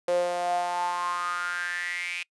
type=tone with high-pass filter sweep; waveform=sawtooth; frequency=176.1 Hz; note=F3; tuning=15 cents sharp; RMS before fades=-29 dBFS; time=0.08-2.23 s; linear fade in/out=2 ms; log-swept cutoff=500 to 2500 Hz; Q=8.5; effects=noise-tail reverb RT60 0.1 s tail -25 dB re dry + resampled to 24000 Hz